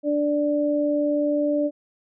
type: tone pair together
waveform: sine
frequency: 293.6 / 587.3 Hz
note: D4 / D5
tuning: 0 / 0 cents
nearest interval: octave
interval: 1200 cents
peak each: -22 dBFS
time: 0.03-1.71 s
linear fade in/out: 50 ms
effects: none